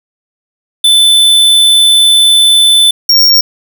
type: tone pair in turn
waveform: square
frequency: 3516 / 5549 Hz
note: A7 / F8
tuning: -2 / -12 cents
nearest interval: minor sixth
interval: 790 cents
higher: second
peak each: -4 dBFS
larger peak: neither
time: 0.84-2.91 / 3.09-3.41 s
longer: first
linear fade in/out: 5 ms
effects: none